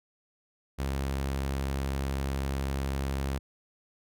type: tone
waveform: sawtooth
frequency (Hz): 68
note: C#2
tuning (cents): -33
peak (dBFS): -25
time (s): 0.78-3.39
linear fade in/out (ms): 20
effects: none